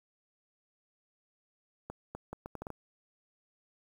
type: accelerating click train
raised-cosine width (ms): 1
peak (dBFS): -26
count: 8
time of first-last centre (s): 1.9-2.703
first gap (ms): 250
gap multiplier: 0.72
effects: 9-bit

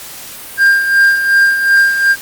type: tone with tremolo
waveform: triangle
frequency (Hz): 1598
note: G6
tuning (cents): +33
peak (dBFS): -3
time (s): 0.57-2.16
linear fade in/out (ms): 50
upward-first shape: sine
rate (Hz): 2.7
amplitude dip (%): 60
effects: white hiss -30 dBFS RMS until 2.21 s + Opus 48 kbps

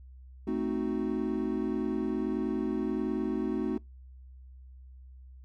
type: chord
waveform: triangle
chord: A diminished seventh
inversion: none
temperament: equal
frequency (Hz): 220 / 261.6 / 311.1 / 370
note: A3 / C4 / Eb4 / Gb4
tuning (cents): 0 / 0 / 0 / 0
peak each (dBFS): -32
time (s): 0.47-3.78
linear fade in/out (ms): 5
effects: noise-tail reverb RT60 0.2 s tail -25 dB re dry + added 64 Hz sine -47 dBFS peak until 5.44 s

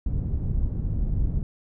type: low-pass noise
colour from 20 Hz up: pink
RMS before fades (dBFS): -25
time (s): 0.06-1.43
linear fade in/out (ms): 2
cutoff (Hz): 130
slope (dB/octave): 12
effects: none

